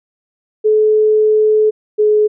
sine tone pair in turn, 429.8 / 424.1 Hz, A4 / G#4, -41 / +36 cents, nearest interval unison, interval 23 cents, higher first, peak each -8 dBFS, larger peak neither, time 0.64-1.71 / 1.98-2.28 s, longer first, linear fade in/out 20 ms, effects none

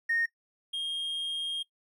triangle tone pair in turn, 1849 / 3232 Hz, A#6 / G#7, -15 / -48 cents, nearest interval minor seventh, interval 967 cents, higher second, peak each -22 / -28 dBFS, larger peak first, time 0.09-0.26 / 0.73-1.63 s, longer second, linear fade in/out 10 ms, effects noise-tail reverb RT60 0.1 s tail -19 dB re dry + tanh soft clip ceiling -22 dBFS

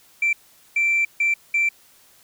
sine tone bursts at uneven times, 2345 Hz, D7, 3 cents flat, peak -15 dBFS, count 4, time 0.22-0.33 / 0.76-1.05 / 1.2-1.34 / 1.54-1.69 s, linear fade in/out 5 ms, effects tanh soft clip ceiling -14 dBFS + white hiss -54 dBFS RMS until 2.23 s

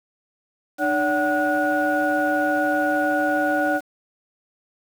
sine tone cluster, 301.1 / 573 / 750 / 1458 Hz, D4 / D5 / F#5 / F#6, +43 / -43 / +23 / -26 cents, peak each -23 dBFS, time 0.78-3.81 s, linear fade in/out 50 ms, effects tanh soft clip ceiling -11 dBFS + 7-bit

